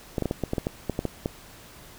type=clicks; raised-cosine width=2 ms; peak=-12 dBFS; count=12; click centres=0.182 / 0.223 / 0.257 / 0.311 / 0.437 / 0.534 / 0.582 / 0.669 / 0.897 / 0.991 / 1.053 / 1.259 s; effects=pink hiss -48 dBFS RMS until 1.98 s